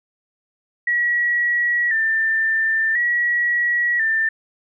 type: tone with vibrato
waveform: sine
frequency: 1852 Hz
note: A#6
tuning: 12 cents flat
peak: -16 dBFS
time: 0.87-4.29 s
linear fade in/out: 5 ms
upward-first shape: square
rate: 0.48 Hz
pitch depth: 63 cents each way
effects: none